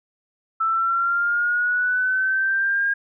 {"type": "linear sweep", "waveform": "sine", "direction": "up", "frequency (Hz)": [1318.5, 1624], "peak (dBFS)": -18, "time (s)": [0.6, 2.94], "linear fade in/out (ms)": 10, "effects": []}